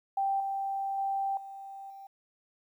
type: tone with level steps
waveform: sine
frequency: 784 Hz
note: G5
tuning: in tune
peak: -26 / -30 / -28 / -41 / -44 dBFS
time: 0.17-2.07 s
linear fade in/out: 5 ms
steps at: 0.4 / 0.98 / 1.37 / 1.9 s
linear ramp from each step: 2 ms
effects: 11-bit